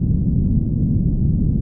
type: low-pass noise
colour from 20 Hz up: white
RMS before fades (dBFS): -17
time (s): 0-1.61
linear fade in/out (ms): 10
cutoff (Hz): 200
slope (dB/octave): 24
effects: none